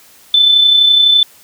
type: tone with amplitude modulation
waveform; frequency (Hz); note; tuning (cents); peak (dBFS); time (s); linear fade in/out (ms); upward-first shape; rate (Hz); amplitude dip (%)
sine; 3520; A7; 0; -4; 0.34-1.23; 2; sine; 31.9; 40
effects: white hiss -44 dBFS RMS until 1.43 s